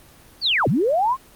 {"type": "linear two-way sweep", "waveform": "sine", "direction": "down then up", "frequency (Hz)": [4769, 103.83, 1095], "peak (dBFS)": -16, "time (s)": [0.41, 1.17], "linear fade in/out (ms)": 50, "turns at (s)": 0.68, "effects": ["pink hiss -49 dBFS RMS until 1.35 s", "Opus 24 kbps"]}